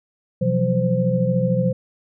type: tone cluster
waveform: sine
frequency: 127.2 / 171.2 / 184.7 / 518 Hz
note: C3 / F3 / F#3 / C5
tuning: -48 / -34 / -3 / -17 cents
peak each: -22 dBFS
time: 0.41-1.73 s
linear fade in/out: 10 ms
effects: none